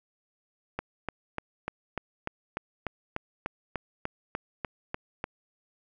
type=click train; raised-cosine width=0.5 ms; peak=-16 dBFS; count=16; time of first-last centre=0.79-5.241 s; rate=3.37 Hz; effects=none